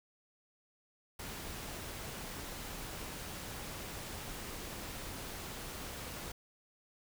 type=noise; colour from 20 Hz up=pink; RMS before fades=-44 dBFS; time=1.19-6.32 s; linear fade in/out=5 ms; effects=none